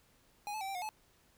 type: tone with pitch steps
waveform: square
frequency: 826 / 864 / 772 / 783 / 721 / 861 Hz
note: G#5 / A5 / G5 / G5 / F#5 / A5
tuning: -10 / -32 / -27 / -2 / -45 / -38 cents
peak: -38 dBFS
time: 0.47-0.89 s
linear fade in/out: 0 ms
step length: 70 ms
effects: pink hiss -68 dBFS RMS until 1.37 s